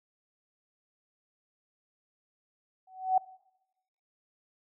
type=tone with exponential growth; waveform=sine; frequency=751 Hz; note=F#5; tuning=26 cents sharp; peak=-18 dBFS; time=2.87-3.18 s; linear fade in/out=5 ms; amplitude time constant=67 ms; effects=noise-tail reverb RT60 0.9 s tail -22 dB re dry